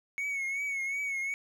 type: tone with vibrato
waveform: triangle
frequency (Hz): 2212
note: C#7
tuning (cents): -4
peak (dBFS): -29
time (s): 0.18-1.34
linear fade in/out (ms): 0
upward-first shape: triangle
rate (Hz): 2.7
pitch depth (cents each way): 64
effects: none